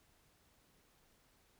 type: silence
effects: pink hiss -71 dBFS RMS until 1.59 s